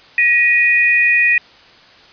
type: tone pair together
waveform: sine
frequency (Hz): 1902 / 2471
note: A#6 / D#7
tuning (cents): +34 / -13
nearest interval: perfect fourth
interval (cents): 453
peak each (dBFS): -13 / -12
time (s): 0.18-1.38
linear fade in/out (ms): 2
effects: white hiss -44 dBFS RMS until 2.12 s + resampled to 11025 Hz